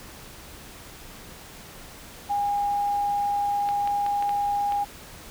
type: tone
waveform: sine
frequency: 814 Hz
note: G#5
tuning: 35 cents flat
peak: -22 dBFS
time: 2.29-4.85 s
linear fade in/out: 20 ms
type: clicks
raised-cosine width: 0.3 ms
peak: -20 dBFS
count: 6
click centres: 3.689 / 3.875 / 4.064 / 4.225 / 4.293 / 4.722 s
effects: pink hiss -44 dBFS RMS until 5.3 s